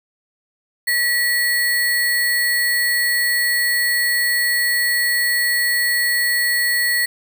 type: tone with sample-and-hold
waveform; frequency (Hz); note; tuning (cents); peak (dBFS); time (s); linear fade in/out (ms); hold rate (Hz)
sine; 1933; B6; -38; -15; 0.87-7.06; 10; 6300
effects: none